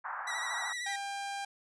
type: band-pass noise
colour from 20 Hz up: pink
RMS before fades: -39 dBFS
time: 0.04-0.73 s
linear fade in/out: 10 ms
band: 770 to 1700 Hz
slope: 48 dB/octave
type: tone with vibrato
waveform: sawtooth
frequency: 1938 Hz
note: B6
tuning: 33 cents flat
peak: -32 dBFS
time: 0.27-0.96 s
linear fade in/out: 5 ms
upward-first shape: triangle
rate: 13 Hz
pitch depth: 53 cents each way
type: tone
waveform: sawtooth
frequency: 798 Hz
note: G5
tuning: 31 cents sharp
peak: -32 dBFS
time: 0.86-1.45 s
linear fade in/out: 5 ms
effects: resampled to 22050 Hz